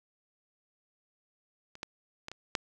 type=clicks; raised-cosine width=0.2 ms; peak=-30 / -19 / -22 / -25 / -11 dBFS; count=5; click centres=1.754 / 1.831 / 2.284 / 2.316 / 2.552 s; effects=none